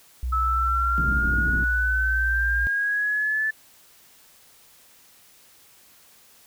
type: tone with pitch glide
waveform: sine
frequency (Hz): 62 to 59.68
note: B1 to A#1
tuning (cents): +7 to +41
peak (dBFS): -24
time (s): 0.23-2.67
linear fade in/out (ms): 0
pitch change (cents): -66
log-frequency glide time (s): 0.82-1
type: exponential sweep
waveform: sine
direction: up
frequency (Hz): 1300 to 1752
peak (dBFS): -21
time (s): 0.32-3.51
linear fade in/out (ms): 10
type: low-pass noise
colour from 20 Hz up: white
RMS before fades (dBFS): -30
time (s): 0.98-1.64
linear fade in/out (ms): 0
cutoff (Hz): 260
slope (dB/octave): 24
effects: white hiss -54 dBFS RMS until 6.46 s